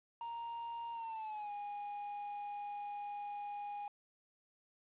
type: tone with pitch glide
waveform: triangle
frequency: 932.3 to 821 Hz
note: A#5 to G#5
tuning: 0 to -20 cents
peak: -39 dBFS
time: 0.21-3.88 s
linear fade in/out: 2 ms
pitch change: -220 cents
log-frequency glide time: 0.93-1.51 s
effects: resampled to 8000 Hz + 11-bit